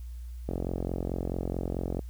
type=click train; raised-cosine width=2 ms; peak=-18 dBFS; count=68; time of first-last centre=0.49-1.992 s; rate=44.6 Hz; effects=added 60 Hz sine -37 dBFS peak until 2.09 s + white hiss -63 dBFS RMS until 2.09 s